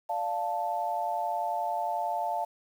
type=chord; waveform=sine; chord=D minor; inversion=none; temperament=equal; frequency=587.3 / 698.5 / 880 Hz; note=D5 / F5 / A5; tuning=0 / 0 / 0 cents; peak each=-37 / -31 / -31 dBFS; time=0.09-2.45 s; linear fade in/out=10 ms; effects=9-bit